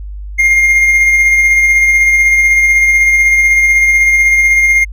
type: tone with tremolo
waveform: triangle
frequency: 2122 Hz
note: C7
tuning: 24 cents sharp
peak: -3 dBFS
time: 0.38-4.85 s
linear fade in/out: 20 ms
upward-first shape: sine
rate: 16 Hz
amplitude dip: 30%
effects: added 50 Hz sine -22 dBFS peak until 4.92 s